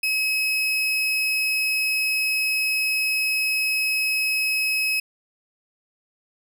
35% pulse tone, 2560 Hz, D#7, 49 cents sharp, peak -19 dBFS, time 0.03-5 s, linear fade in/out 5 ms, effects none

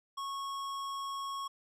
triangle tone with hard clipping, 1100 Hz, C#6, 14 cents flat, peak -38 dBFS, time 0.17-1.48 s, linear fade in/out 10 ms, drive 18 dB, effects none

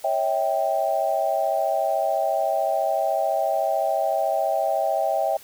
sine chord, C# diminished, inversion none, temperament equal with one note detuned, 554.4 / 648.3 / 784 Hz, C#5 / E5 / G5, 0 / -29 / 0 cents, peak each -27 / -23 / -24 dBFS, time 0.04-5.37 s, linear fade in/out 5 ms, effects white hiss -47 dBFS RMS until 5.43 s

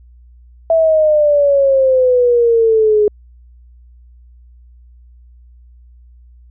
sine exponential sweep, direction down, 660 to 415.3 Hz, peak -8 dBFS, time 0.7-3.08 s, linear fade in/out 2 ms, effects added 60 Hz sine -40 dBFS peak until 6.5 s

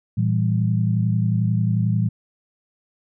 sine chord, E diminished, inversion second, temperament equal with one note detuned, 113.55 / 164.81 / 196 Hz, Bb2 / E3 / G3, -45 / 0 / 0 cents, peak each -19 / -23 / -24 dBFS, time 0.17-2.09 s, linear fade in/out 10 ms, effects none

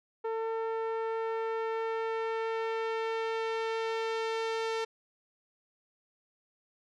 sawtooth tone with low-pass filter sweep, 449.6 Hz, A4, 37 cents sharp, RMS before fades -33 dBFS, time 0.24-4.85 s, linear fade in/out 10 ms, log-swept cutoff 1100 to 5000 Hz, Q 0.83, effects none

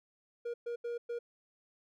triangle tone bursts at uneven times, 474.1 Hz, A#4, 29 cents sharp, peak -33 dBFS, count 4, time 0.45-0.54 / 0.66-0.76 / 0.84-0.98 / 1.09-1.19 s, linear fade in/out 10 ms, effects none

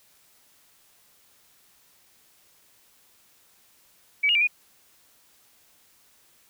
sine tone with pitch steps, 2284 / 2859 / 2348 / 2455 Hz, D7 / F7 / D7 / D#7, -49 / +40 / -1 / -24 cents, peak -18 dBFS, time 4.23-4.474 s, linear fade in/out 10 ms, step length 61 ms, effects white hiss -60 dBFS RMS until 6.49 s

